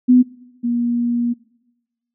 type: tone pair in turn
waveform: sine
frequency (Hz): 250 / 238.6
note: B3 / A#3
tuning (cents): +21 / +41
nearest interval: minor second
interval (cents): 80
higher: first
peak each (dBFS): -7 / -16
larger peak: first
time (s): 0.08-0.23 / 0.63-1.34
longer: second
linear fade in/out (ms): 20
effects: noise-tail reverb RT60 1.0 s tail -21 dB re dry